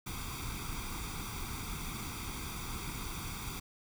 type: noise with comb filter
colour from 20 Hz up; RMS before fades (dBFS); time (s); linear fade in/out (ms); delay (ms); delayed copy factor
pink; -40; 0.06-3.6; 10; 0.85; +0.8
effects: none